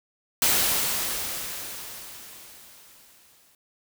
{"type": "noise with exponential decay", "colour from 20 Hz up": "white", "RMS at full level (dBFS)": -20, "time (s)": [0.42, 3.55], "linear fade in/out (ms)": 2, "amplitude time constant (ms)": 680, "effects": []}